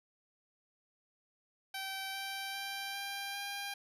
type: tone with pitch steps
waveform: 10% pulse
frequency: 774 / 780.7 / 787.5 / 794.4 / 801.3 Hz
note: G5 / G5 / G5 / G5 / G5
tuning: -22 / -7 / +8 / +23 / +38 cents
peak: -30 dBFS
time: 1.74-3.74 s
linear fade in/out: 5 ms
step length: 400 ms
effects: resampled to 32000 Hz